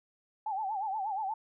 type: tone with vibrato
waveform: sine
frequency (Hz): 820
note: G#5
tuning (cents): -22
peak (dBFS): -31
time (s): 0.46-1.34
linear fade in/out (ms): 5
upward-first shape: sine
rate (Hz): 8.4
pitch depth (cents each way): 140
effects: none